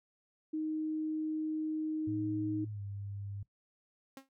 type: tone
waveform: sine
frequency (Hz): 311.7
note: D#4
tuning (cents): +3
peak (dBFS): -32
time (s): 0.53-2.65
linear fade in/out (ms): 10
type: tone with pitch glide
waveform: sine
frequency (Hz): 110 to 100.29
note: A2 to G2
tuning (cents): 0 to +40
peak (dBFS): -39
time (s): 2.07-3.43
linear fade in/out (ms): 5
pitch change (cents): -160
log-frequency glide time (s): 2.64-2.81
type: tone with exponential decay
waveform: sawtooth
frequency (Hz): 269.3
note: C#4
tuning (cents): -50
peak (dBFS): -39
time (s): 4.17-4.29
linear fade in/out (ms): 2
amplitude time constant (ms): 24
effects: noise-tail reverb RT60 0.1 s tail -18 dB re dry